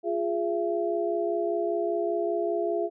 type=tone cluster; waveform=sine; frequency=349.2 / 414.3 / 674 Hz; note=F4 / G#4 / E5; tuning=0 / -4 / +38 cents; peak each=-29 dBFS; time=0.03-2.9 s; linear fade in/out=50 ms; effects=none